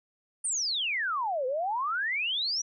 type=exponential two-way sweep; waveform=sine; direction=down then up; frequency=9300 to 493.9 to 5960 Hz; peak=-27 dBFS; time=0.44-2.62 s; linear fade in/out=10 ms; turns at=1.46 s; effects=none